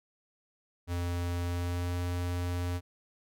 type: tone with pitch glide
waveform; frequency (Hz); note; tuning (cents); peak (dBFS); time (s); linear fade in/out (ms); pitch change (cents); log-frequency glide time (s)
square; 87.31 to 88.38; F2 to F2; 0 to +21; -31; 0.87-2.81; 50; +21; 1.44-1.97
effects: none